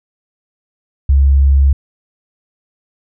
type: tone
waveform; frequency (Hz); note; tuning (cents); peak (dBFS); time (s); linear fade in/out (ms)
sine; 68.8; C#2; -12; -6; 1.09-1.73; 5
effects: none